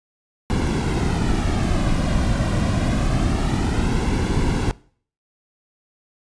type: noise with flanger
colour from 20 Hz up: brown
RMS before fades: -20 dBFS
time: 0.5-4.71 s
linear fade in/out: 0 ms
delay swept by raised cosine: 1.6 to 2.34 ms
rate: 0.26 Hz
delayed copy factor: -0.55
effects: noise-tail reverb RT60 0.5 s tail -21 dB re dry + resampled to 22050 Hz